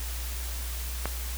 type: click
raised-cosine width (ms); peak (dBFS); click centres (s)
0.5; -14; 1.056
effects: added 60 Hz sine -32 dBFS peak until 1.37 s + white hiss -39 dBFS RMS until 1.37 s